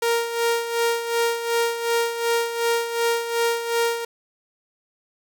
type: tone with tremolo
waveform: sawtooth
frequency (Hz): 466.2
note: A#4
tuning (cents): 0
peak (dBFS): -14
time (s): 0.02-4.05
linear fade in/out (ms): 5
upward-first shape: sine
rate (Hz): 2.7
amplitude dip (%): 65
effects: none